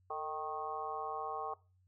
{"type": "harmonic tone with a mistuned harmonic", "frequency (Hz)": 155.56, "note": "D#3", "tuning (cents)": 0, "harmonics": [3, 4, 5, 6, 7, 8], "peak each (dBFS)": [-44, -48, -41, -52, -42, -50], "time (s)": [0.1, 1.54], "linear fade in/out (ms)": 5, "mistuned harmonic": 3, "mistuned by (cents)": -61, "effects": ["noise-tail reverb RT60 0.3 s tail -19 dB re dry", "added 92 Hz sine -67 dBFS peak until 1.87 s"]}